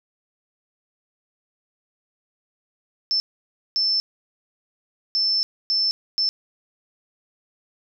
sine tone bursts at uneven times, 5300 Hz, E8, 9 cents sharp, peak -18 dBFS, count 5, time 3.11-3.2 / 3.76-4 / 5.15-5.43 / 5.7-5.91 / 6.18-6.29 s, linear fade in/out 0 ms, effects none

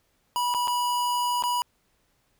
square tone with dropouts, 976 Hz, B5, 21 cents flat, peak -24 dBFS, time 0.36-1.62 s, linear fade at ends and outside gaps 0 ms, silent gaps 0.54-0.547 / 0.674-0.68 / 1.424-1.437 s, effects pink hiss -69 dBFS RMS until 2.39 s

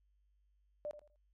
sine tone with echo, 595 Hz, D5, 22 cents sharp, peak -38 dBFS, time 0.85-0.91 s, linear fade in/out 0 ms, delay 83 ms, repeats 3, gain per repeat -12 dB, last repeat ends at 1.159 s, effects added 50 Hz sine -70 dBFS peak until 1.33 s + AAC 32 kbps

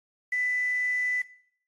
sine tone with quantisation, 1992 Hz, B6, 14 cents sharp, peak -25 dBFS, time 0.32-1.22 s, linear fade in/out 5 ms, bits 8, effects noise-tail reverb RT60 0.6 s tail -17 dB re dry + AAC 32 kbps

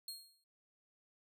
sawtooth tone with exponential decay, 4252 Hz, C8, 27 cents sharp, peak -38 dBFS, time 0.08-0.44 s, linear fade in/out 2 ms, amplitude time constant 78 ms, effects none

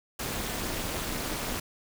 pink noise with amplitude modulation, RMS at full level -29 dBFS, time 0.19-1.6 s, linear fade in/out 5 ms, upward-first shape sine, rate 274 Hz, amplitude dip 90%, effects none

